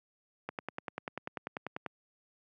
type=click train; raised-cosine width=0.5 ms; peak=-21 dBFS; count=15; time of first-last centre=0.49-1.863 s; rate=10.2 Hz; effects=high-pass 150 Hz 12 dB/octave